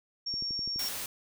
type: tone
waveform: sine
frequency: 5520 Hz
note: F8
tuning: 21 cents flat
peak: -31 dBFS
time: 0.26-0.89 s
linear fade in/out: 10 ms
type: click train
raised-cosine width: 3 ms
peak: -32 dBFS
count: 6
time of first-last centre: 0.34-0.76 s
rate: 11.9 Hz
type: noise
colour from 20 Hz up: white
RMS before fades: -37 dBFS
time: 0.79-1.06 s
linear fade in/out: 2 ms
effects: none